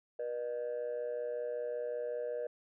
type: tone pair together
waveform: sine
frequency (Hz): 482 / 607.3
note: B4 / D#5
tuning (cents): -42 / -42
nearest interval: major third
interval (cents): 400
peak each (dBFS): -35 / -37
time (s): 0.19-2.47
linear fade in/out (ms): 5
effects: tanh soft clip ceiling -31 dBFS